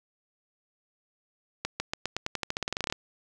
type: accelerating click train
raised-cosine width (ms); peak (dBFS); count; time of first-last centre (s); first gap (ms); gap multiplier
0.2; -12; 19; 1.65-2.925; 150; 0.9
effects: none